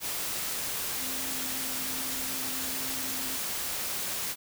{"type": "tone in noise", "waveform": "sine", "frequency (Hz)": 261.6, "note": "C4", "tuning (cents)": 0, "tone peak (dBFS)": -43, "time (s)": [0.97, 3.39], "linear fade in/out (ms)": 50, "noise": "white", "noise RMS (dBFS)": -33, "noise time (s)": [0, 4.36], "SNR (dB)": -13, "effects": []}